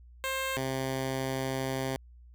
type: tone pair in turn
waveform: 10% pulse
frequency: 530 / 132.5 Hz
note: C5 / C3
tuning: +22 / +22 cents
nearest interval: 2 octaves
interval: 2400 cents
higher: first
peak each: -22 / -22 dBFS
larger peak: neither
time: 0.24-0.57 / 0.57-1.96 s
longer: second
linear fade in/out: 0 ms
effects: added 60 Hz sine -50 dBFS peak until 2.34 s